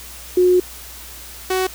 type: tone pair in turn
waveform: sine / sawtooth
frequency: 362 / 373.9 Hz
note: F#4 / F#4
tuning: -38 / +18 cents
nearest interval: minor second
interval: 56 cents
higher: second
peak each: -10 / -13 dBFS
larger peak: first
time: 0.37-0.6 / 1.5-1.67 s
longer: first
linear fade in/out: 5 ms
effects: added 60 Hz sine -41 dBFS peak until 1.74 s + white hiss -37 dBFS RMS until 1.74 s